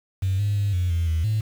triangle tone with pitch steps, 95.3 / 102.5 / 101.2 / 89.7 / 84.1 / 80.4 / 108.2 Hz, G2 / G#2 / G#2 / F2 / E2 / E2 / A2, -48 / -22 / -44 / +47 / +35 / -43 / -29 cents, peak -16 dBFS, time 0.22-1.41 s, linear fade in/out 10 ms, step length 170 ms, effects tanh soft clip ceiling -17 dBFS + 7-bit

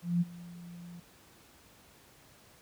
sine tone with ADSR envelope, 173.6 Hz, F3, 10 cents flat, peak -23 dBFS, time 0.02-1 s, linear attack 190 ms, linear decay 29 ms, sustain -21 dB, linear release 5 ms, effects pink hiss -59 dBFS RMS until 2.61 s + high-pass 60 Hz 12 dB/octave

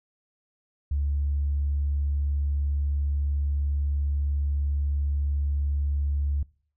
sine tone, 71.5 Hz, D2, 46 cents flat, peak -22 dBFS, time 0.91-6.43 s, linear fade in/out 5 ms, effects noise-tail reverb RT60 0.5 s tail -24 dB re dry + tanh soft clip ceiling -18 dBFS

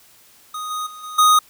square tone with level steps, 1244.5 Hz, D#6, in tune, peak -27 / -24 / -36 / -31 / -11 dBFS, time 0.54-1.39 s, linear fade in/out 5 ms, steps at 0.7 / 0.86 / 1.03 / 1.18 s, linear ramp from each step 10 ms, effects white hiss -51 dBFS RMS until 1.49 s

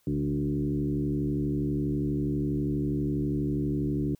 sine tone with frequency modulation, 220 Hz, A3, in tune, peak -25 dBFS, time 0.07-4.15 s, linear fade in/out 2 ms, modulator 72.3 Hz, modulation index 1.8, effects white hiss -68 dBFS RMS until 4.19 s

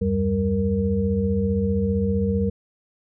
sine tone cluster, 77.9 / 93.2 / 195.8 / 466.3 Hz, D#2 / F#2 / G3 / A#4, +3 / +13 / -2 / +1 cents, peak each -29 / -25 / -22 / -25 dBFS, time 0.01-2.5 s, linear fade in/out 10 ms, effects none

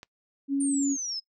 click, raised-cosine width 0.2 ms, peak -26 dBFS, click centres 0.031 s
sine tone, 277.2 Hz, C#4, in tune, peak -23 dBFS, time 0.48-0.97 s, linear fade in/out 50 ms
sine exponential sweep, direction down, 9190 to 5080 Hz, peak -30 dBFS, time 0.6-1.2 s, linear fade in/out 10 ms
effects noise-tail reverb RT60 0.1 s tail -22 dB re dry

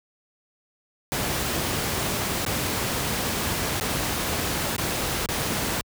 pink noise with dropouts, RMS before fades -26 dBFS, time 1.12-5.81 s, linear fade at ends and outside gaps 0 ms, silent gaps 2.45-2.463 / 3.799-3.81 / 4.764-4.781 / 5.259-5.288 s, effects high-pass 60 Hz 12 dB/octave

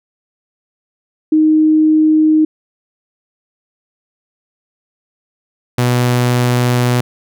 sine / sawtooth tone pair in turn, 311.1 / 123.07 Hz, D#4 / B2, 0 / -6 cents, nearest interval octave + major third, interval 1606 cents, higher first, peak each -7 dBFS, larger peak neither, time 1.32-2.45 / 5.78-7.01 s, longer second, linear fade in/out 5 ms, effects none

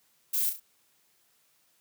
violet noise with echo, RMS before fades -28 dBFS, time 0.33-0.5 s, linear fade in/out 10 ms, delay 34 ms, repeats 3, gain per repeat -7 dB, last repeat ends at 0.602 s, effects white hiss -68 dBFS RMS until 1.8 s + high-pass 80 Hz 12 dB/octave

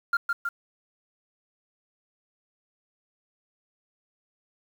sine tone with echo, 1396.9 Hz, F6, in tune, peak -17 dBFS, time 0.13-0.17 s, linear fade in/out 5 ms, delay 160 ms, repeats 2, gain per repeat -4 dB, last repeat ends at 0.49 s, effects tanh soft clip ceiling -19 dBFS + 8-bit

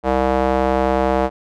square tone with band-pass filter, 65.41 Hz, C2, in tune, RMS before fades -17 dBFS, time 0.03-1.3 s, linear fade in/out 50 ms, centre 660 Hz, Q 1.6, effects none

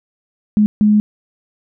sine tone bursts at uneven times, 210.4 Hz, G#3, 23 cents sharp, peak -8 dBFS, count 2, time 0.57-0.66 / 0.81-1 s, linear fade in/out 0 ms, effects none

